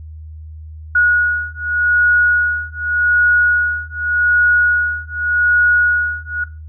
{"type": "beating tone pair", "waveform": "sine", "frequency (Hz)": [1453, 1453.85], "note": ["F#6", "F#6"], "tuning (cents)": [-32, -31], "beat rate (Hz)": 0.85, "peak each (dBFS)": -15, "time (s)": [0.95, 6.44], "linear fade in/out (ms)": 5, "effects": ["noise-tail reverb RT60 0.3 s tail -17 dB re dry", "added 78 Hz sine -30 dBFS peak until 6.68 s"]}